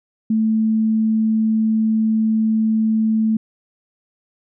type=tone; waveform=sine; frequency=220 Hz; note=A3; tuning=in tune; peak=-14 dBFS; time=0.3-3.37 s; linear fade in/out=5 ms; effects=none